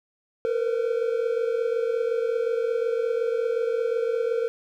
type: tone cluster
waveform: triangle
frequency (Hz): 458.5 / 486.7 / 504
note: A#4 / B4 / B4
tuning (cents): -29 / -25 / +35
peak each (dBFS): -22 / -30 / -27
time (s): 0.45-4.48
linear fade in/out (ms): 0
effects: none